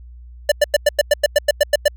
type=tone bursts; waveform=square; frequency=587.3 Hz; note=D5; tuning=in tune; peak=-10 dBFS; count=12; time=0.49-1.882 s; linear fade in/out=5 ms; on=28 ms; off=96 ms; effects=added 60 Hz sine -36 dBFS peak until 1.96 s